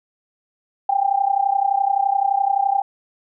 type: tone with amplitude modulation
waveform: sine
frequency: 792 Hz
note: G5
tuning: 18 cents sharp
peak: -12 dBFS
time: 0.89-2.82 s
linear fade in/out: 5 ms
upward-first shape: sine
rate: 31.7 Hz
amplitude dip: 85%
effects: none